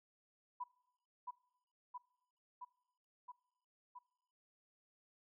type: tone with echo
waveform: sine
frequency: 987 Hz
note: B5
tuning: 1 cent flat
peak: -40 dBFS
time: 0.6-0.64 s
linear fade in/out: 10 ms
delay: 670 ms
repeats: 5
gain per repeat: -2 dB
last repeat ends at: 3.99 s
effects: noise-tail reverb RT60 1.0 s tail -24 dB re dry